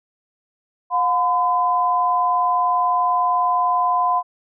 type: tone pair together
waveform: sine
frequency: 717 / 1014 Hz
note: F5 / B5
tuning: +45 / +45 cents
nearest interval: tritone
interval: 600 cents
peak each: -20 / -17 dBFS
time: 0.9-4.23 s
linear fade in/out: 50 ms
effects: none